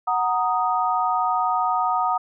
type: chord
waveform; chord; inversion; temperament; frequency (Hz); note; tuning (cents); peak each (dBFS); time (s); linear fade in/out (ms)
sine; D# minor; first; equal; 740 / 932.3 / 1244.5; F#5 / A#5 / D#6; 0 / 0 / 0; -23 / -24 / -23; 0.07-2.18; 10
effects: none